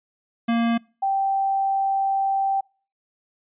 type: tone pair in turn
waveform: square / sine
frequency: 232.2 / 781 Hz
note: A#3 / G5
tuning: -7 / -7 cents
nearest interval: octave + major sixth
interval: 2100 cents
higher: second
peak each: -19 dBFS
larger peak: neither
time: 0.48-0.78 / 1.02-2.61 s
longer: second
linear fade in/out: 10 ms
effects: noise-tail reverb RT60 0.4 s tail -26 dB re dry + resampled to 8000 Hz